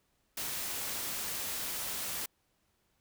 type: noise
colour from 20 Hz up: white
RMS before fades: -37 dBFS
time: 0.37-2.26 s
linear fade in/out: 5 ms
effects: pink hiss -75 dBFS RMS until 3 s